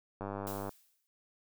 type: click train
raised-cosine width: 1 ms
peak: -25 dBFS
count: 49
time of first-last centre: 0.21-0.692 s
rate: 99.5 Hz
type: noise with exponential decay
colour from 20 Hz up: blue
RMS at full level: -43 dBFS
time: 0.47-1.07 s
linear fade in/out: 0 ms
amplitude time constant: 130 ms
effects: none